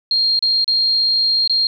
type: tone with dropouts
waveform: sine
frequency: 4219 Hz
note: C8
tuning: 14 cents sharp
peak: -13 dBFS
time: 0.11-1.67 s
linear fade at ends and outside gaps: 2 ms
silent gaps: 0.392-0.425 / 0.644-0.678 / 1.476-1.496 s
effects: 9-bit